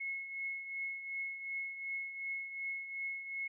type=tone with tremolo; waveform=sine; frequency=2179 Hz; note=C#7; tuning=30 cents flat; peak=-35 dBFS; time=0-3.48 s; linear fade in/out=10 ms; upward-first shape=triangle; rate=2.7 Hz; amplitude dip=65%; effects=none